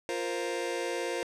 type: chord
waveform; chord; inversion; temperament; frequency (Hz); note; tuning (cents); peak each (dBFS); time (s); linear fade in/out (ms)
sawtooth; F suspended fourth; none; just; 349.2 / 465.6 / 523.8; F4 / Bb4 / C5; 0 / -2 / +2; -31; 0.09-1.23; 0
effects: low-pass 9000 Hz 12 dB/octave